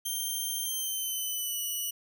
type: tone with pitch glide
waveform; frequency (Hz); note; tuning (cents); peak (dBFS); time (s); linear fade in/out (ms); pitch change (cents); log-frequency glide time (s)
5% pulse; 3157 to 2946; G7 to F#7; +12 to -8; -23; 0.05-1.91; 10; -120; 0.65-1.62
effects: none